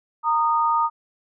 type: tone pair together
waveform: sine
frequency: 924 / 1233.4 Hz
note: A#5 / D#6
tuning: -16 / -16 cents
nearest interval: perfect fourth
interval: 500 cents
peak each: -20 dBFS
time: 0.23-0.9 s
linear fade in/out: 50 ms
effects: none